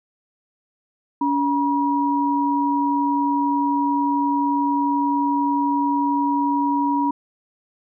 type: tone pair together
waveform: sine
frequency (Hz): 283.6 / 960.5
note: C#4 / B5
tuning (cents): +40 / -48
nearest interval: octave + major sixth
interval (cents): 2112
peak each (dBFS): -20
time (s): 1.21-7.11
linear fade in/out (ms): 5
effects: none